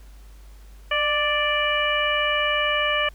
harmonic tone with a mistuned harmonic, 587.3 Hz, D5, in tune, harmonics 1 / 2 / 3 / 4 / 5, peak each -26 / -26 / -26 / -26 / -26 dBFS, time 0.91-3.09 s, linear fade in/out 5 ms, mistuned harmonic 1, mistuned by +30 cents, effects added 50 Hz sine -42 dBFS peak until 3.14 s + pink hiss -56 dBFS RMS until 3.14 s

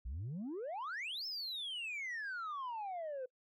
sine exponential two-way sweep, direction up then down, 53.6 to 5360 to 495.2 Hz, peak -37 dBFS, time 0.05-3.26 s, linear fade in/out 10 ms, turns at 1.26 s, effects noise-tail reverb RT60 0.1 s tail -24 dB re dry + tanh soft clip ceiling -38 dBFS

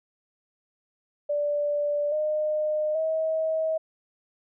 sine tone with pitch steps, 585 / 610.9 / 637.9 Hz, D5 / D#5 / D#5, -7 / -32 / +43 cents, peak -23 dBFS, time 1.29-3.78 s, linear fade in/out 10 ms, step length 830 ms, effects none

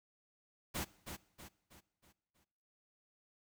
pink noise with echo, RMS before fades -39 dBFS, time 0.74-0.85 s, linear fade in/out 20 ms, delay 320 ms, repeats 5, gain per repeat -7 dB, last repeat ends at 2.45 s, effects noise-tail reverb RT60 1.0 s tail -21 dB re dry

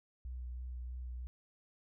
sine tone with vibrato, 61.9 Hz, B1, 5 cents sharp, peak -40 dBFS, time 0.25-1.27 s, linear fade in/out 0 ms, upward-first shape sine, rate 3.1 Hz, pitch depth 20 cents each way, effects none

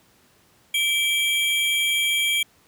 square tone pair together, 2322 / 3235 Hz, D7 / G#7, -20 / -46 cents, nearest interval tritone, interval 574 cents, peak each -23 dBFS, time 0.74-2.43 s, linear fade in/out 5 ms, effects pink hiss -58 dBFS RMS until 2.67 s + high-pass 80 Hz 12 dB/octave

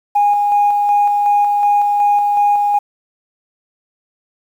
sine tone with tremolo, 821 Hz, G#5, 20 cents flat, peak -8 dBFS, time 0.15-2.79 s, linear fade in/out 10 ms, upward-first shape square, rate 2.7 Hz, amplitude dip 30%, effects tanh soft clip ceiling -6 dBFS + 7-bit

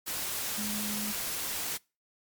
sine tone in noise, 209.6 Hz, G#3, 16 cents sharp, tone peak -35 dBFS, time 0.57-1.13 s, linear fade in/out 20 ms, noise white, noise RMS -34 dBFS, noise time 0.06-1.78 s, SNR -4 dB, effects noise-tail reverb RT60 0.3 s tail -25 dB re dry + MP3 96 kbps

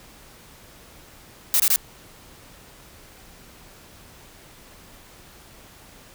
blue noise bursts, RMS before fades -18 dBFS, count 3, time 1.54-1.76 s, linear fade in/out 0 ms, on 58 ms, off 23 ms, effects pink hiss -48 dBFS RMS until 6.14 s

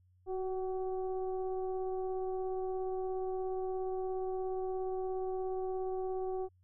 sine tone with frequency modulation, 373.5 Hz, F#4, 16 cents sharp, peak -33 dBFS, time 0.26-6.49 s, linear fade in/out 50 ms, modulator 382 Hz, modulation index 0.76, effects added 91 Hz sine -64 dBFS peak until 6.63 s

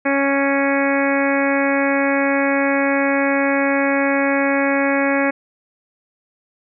harmonic tone, 277.2 Hz, C#4, in tune, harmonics 1 / 2 / 3 / 4 / 5 / 6 / 7 / 8 / 9, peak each -19 / -20 / -26 / -28 / -29 / -24 / -27 / -25 / -32 dBFS, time 0.05-5.31 s, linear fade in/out 10 ms, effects none

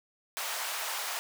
pink high-pass noise, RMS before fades -35 dBFS, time 0.37-1.19 s, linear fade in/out 0 ms, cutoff 700 Hz, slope 24 dB/octave, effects none

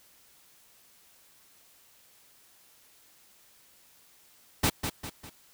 pink noise with echo, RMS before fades -24 dBFS, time 4.63-4.7 s, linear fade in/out 10 ms, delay 200 ms, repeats 3, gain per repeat -7 dB, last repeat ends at 5.3 s, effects white hiss -60 dBFS RMS until 5.53 s

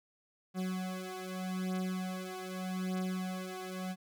40% pulse beating tone pair, 185 / 185.82 Hz, F#3 / F#3, 0 / +8 cents, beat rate 0.82 Hz, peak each -38 / -37 dBFS, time 0.54-3.96 s, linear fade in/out 50 ms, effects none

